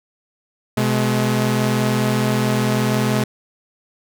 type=tone pair together; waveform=sawtooth; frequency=126.7 / 212.7 Hz; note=B2 / G#3; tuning=+45 / +42 cents; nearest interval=major sixth; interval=897 cents; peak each=-15 dBFS; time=0.77-3.24 s; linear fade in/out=5 ms; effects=none